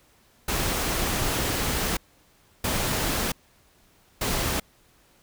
pink noise bursts at uneven times, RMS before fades -26 dBFS, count 3, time 0.48-1.97 / 2.64-3.32 / 4.21-4.6 s, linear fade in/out 5 ms, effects pink hiss -60 dBFS RMS until 5.22 s

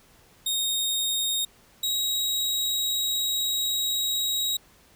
sawtooth tone pair in turn, 3710 / 3819 Hz, A#7 / A#7, -9 / +41 cents, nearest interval minor second, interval 50 cents, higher second, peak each -21 dBFS, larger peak neither, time 0.46-1.45 / 1.83-4.57 s, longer second, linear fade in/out 5 ms, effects pink hiss -57 dBFS RMS until 4.95 s

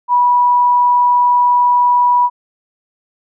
sine tone, 977 Hz, B5, 19 cents flat, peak -8 dBFS, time 0.08-2.3 s, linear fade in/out 50 ms, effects none

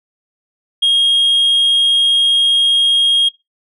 sine tone, 3255 Hz, G#7, 36 cents flat, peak -7 dBFS, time 0.82-3.29 s, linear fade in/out 10 ms, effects noise-tail reverb RT60 0.2 s tail -21 dB re dry + tanh soft clip ceiling -8 dBFS

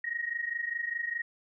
sine tone pair together, 1864.7 / 1889.6 Hz, A#6 / A#6, 0 / +23 cents, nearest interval unison, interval 23 cents, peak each -35 / -33 dBFS, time 0.04-1.22 s, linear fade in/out 5 ms, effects none

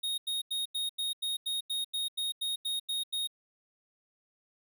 square tone bursts, 3729 Hz, A#7, in tune, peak -31 dBFS, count 14, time 0.03-3.274 s, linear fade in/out 10 ms, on 150 ms, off 88 ms, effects none

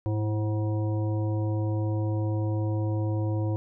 harmonic tone with a mistuned harmonic, 106 Hz, G#2, 36 cents sharp, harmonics 1 / 3 / 5 / 7 / 9, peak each -25 / -32 / -37 / -44 / -44 dBFS, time 0.06-3.56 s, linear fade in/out 0 ms, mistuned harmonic 3, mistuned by +57 cents, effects none

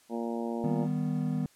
harmonic tone, 116.54 Hz, A#2, in tune, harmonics 2 / 3 / 4 / 5 / 6 / 7 / 8, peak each -33 / -37 / -39 / -41 / -43 / -44 / -45 dBFS, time 0.09-0.88 s, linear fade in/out 50 ms
triangle chord, Eb augmented, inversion none, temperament equal, 155.56 / 196 / 246.9 Hz, Eb3 / G3 / B3, 0 / 0 / 0 cents, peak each -29 / -32 / -30 dBFS, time 0.64-1.46 s, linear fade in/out 2 ms
effects white hiss -62 dBFS RMS until 1.55 s + low-pass 11000 Hz 12 dB/octave

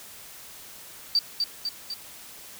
sine tone with echo, 4640 Hz, D8, 22 cents flat, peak -18 dBFS, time 1.15-1.19 s, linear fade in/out 2 ms, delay 250 ms, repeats 3, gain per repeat -4 dB, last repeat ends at 1.94 s, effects white hiss -45 dBFS RMS until 2.59 s

